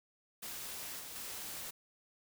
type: noise with level steps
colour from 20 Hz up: white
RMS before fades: -44 / -47 / -44 dBFS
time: 0.42-1.71 s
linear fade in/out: 10 ms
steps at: 0.99 / 1.15 s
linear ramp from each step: 10 ms
effects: none